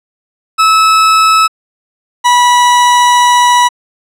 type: tone pair in turn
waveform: 40% pulse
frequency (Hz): 1300 / 976.2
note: E6 / B5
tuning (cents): -24 / -20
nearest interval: perfect fourth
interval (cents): 496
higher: first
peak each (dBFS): -4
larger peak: neither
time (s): 0.58-1.48 / 2.24-3.69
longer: second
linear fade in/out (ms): 20
effects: low-pass 9000 Hz 12 dB/octave